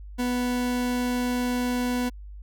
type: tone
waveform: 40% pulse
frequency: 246.9 Hz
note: B3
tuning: in tune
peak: -23 dBFS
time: 0.18-2.1 s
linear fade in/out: 20 ms
effects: added 50 Hz sine -38 dBFS peak until 2.42 s